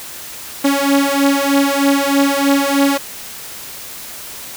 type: beating tone pair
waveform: sawtooth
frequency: 277.2 / 280.4 Hz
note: C#4 / C#4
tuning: 0 / +20 cents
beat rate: 3.2 Hz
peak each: -11 dBFS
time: 0.64-2.98 s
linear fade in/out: 10 ms
effects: white hiss -31 dBFS RMS until 4.56 s